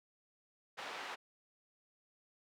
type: band-pass noise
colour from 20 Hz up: pink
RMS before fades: -45 dBFS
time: 0.77-1.16 s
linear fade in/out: 20 ms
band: 680 to 3100 Hz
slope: 12 dB/octave
effects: none